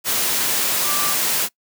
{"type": "tone in noise", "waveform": "sine", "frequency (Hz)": 1174.7, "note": "D6", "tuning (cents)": 0, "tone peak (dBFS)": -26, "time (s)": [0.83, 1.16], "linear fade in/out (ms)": 50, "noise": "white", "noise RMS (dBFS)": -20, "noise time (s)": [0.04, 1.49], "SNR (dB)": -9, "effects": ["noise-tail reverb RT60 0.1 s tail -22 dB re dry", "high-pass 150 Hz 12 dB/octave"]}